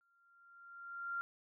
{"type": "tone with exponential growth", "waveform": "sine", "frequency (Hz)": 1387, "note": "F6", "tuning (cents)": -12, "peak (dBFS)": -35, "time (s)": [0.01, 1.21], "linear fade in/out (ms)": 0, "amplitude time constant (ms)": 260, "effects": []}